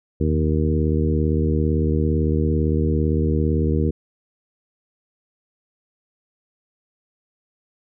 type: harmonic tone with a mistuned harmonic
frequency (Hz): 77.78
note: D#2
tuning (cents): 0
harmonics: 1 / 2 / 3 / 4 / 5 / 6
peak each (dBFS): -20 / -23 / -25 / -26 / -27 / -28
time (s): 0.2-3.91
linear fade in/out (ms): 10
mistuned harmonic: 1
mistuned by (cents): +61
effects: none